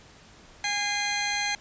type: tone pair together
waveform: 15% pulse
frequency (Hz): 817 / 2074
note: G#5 / C7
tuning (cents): -29 / -16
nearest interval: octave + major third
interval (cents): 1613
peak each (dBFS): -22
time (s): 0.64-1.55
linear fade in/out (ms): 2
effects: pink hiss -52 dBFS RMS until 1.6 s + resampled to 16000 Hz